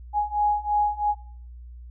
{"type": "beating tone pair", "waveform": "sine", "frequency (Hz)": [830.6, 833.6], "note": ["G#5", "G#5"], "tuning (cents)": [0, 6], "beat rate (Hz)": 3, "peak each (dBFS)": [-24, -23], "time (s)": [0.13, 1.15], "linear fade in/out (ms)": 50, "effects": ["noise-tail reverb RT60 0.5 s tail -19 dB re dry", "added 60 Hz sine -39 dBFS peak until 1.9 s"]}